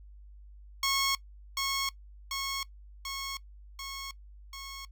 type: tone with echo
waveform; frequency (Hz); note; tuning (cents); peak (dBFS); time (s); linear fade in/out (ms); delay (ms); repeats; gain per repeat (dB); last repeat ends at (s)
10% pulse; 1094; C#6; -23; -18; 0.83-1.15; 2; 740; 5; -3; 4.85
effects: noise-tail reverb RT60 0.1 s tail -20 dB re dry + added 50 Hz sine -48 dBFS peak until 4.91 s